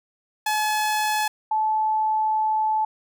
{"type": "tone pair in turn", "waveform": ["sawtooth", "sine"], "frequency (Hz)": [854, 867.9], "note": ["G#5", "A5"], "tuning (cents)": [48, -24], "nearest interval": "unison", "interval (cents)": 28, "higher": "second", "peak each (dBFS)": [-17, -19], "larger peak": "first", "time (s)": [[0.46, 1.28], [1.51, 2.85]], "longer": "second", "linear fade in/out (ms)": 5, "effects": []}